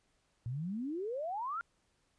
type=exponential sweep; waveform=sine; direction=up; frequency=113 to 1426 Hz; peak=-35 dBFS; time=0.46-1.61 s; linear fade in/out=0 ms; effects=pink hiss -75 dBFS RMS until 2.18 s + resampled to 22050 Hz